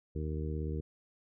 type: harmonic tone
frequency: 77 Hz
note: D#2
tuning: 17 cents flat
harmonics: 1 / 2 / 3 / 4 / 5 / 6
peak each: -35 / -39 / -46 / -44 / -44 / -45 dBFS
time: 0.15-0.81 s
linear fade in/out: 10 ms
effects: none